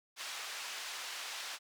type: band-pass noise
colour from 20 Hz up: white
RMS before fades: -43 dBFS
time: 0.16-1.59 s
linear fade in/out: 50 ms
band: 830 to 5000 Hz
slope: 12 dB/octave
effects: none